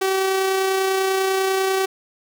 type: tone with amplitude modulation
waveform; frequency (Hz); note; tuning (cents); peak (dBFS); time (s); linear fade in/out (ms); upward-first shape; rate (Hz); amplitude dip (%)
sawtooth; 382.7; G4; -42; -13; 0.01-1.86; 10; sine; 30.1; 25
effects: none